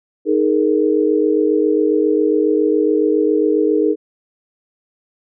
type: chord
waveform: sine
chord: D# suspended fourth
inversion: none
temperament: equal with one note detuned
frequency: 311.1 / 418.9 / 466.2 Hz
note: D#4 / G#4 / A#4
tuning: 0 / +15 / 0 cents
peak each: -16 / -16 / -18 dBFS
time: 0.25-3.96 s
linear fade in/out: 50 ms
effects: none